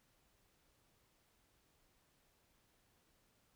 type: silence
effects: pink hiss -75 dBFS RMS until 3.55 s